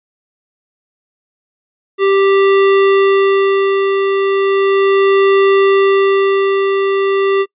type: tone with tremolo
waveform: square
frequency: 392 Hz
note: G4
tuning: in tune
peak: -8 dBFS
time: 1.98-7.46 s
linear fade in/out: 50 ms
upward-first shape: sine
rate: 0.36 Hz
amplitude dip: 40%
effects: noise-tail reverb RT60 0.1 s tail -25 dB re dry + resampled to 8000 Hz